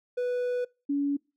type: tone pair in turn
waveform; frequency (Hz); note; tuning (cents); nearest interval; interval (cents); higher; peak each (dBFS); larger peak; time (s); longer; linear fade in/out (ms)
triangle / sine; 493.3 / 283.5; B4 / C#4; -2 / +39; minor seventh; 959; first; -24; neither; 0.17-0.65 / 0.89-1.17; first; 10
effects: noise-tail reverb RT60 0.3 s tail -25 dB re dry